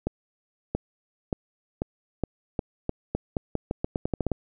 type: accelerating click train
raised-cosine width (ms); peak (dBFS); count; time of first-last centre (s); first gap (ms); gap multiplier
2; -12; 18; 0.07-4.317; 680; 0.85
effects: none